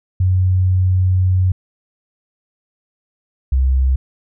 sine tone pair in turn, 92.5 / 65.41 Hz, F#2 / C2, 0 / 0 cents, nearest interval tritone, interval 600 cents, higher first, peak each -11 dBFS, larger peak neither, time 0.2-1.52 / 3.52-3.96 s, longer first, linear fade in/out 5 ms, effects none

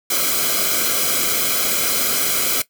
white noise with comb filter, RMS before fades -19 dBFS, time 0.1-2.62 s, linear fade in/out 5 ms, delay 1.1 ms, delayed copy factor -0.85, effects noise-tail reverb RT60 0.1 s tail -17 dB re dry

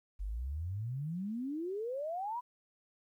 sine exponential sweep, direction up, 45.37 to 1007 Hz, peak -35 dBFS, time 0.19-2.41 s, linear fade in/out 20 ms, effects 12-bit

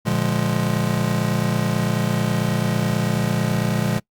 square chord, Bb dominant seventh, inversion none, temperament just, 116.54 / 145.68 / 174.81 / 209.8 Hz, Bb2 / D3 / F3 / Ab3, 0 / -14 / +2 / +18 cents, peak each -25 dBFS, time 0.05-4 s, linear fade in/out 20 ms, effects noise-tail reverb RT60 0.1 s tail -24 dB re dry + Opus 48 kbps

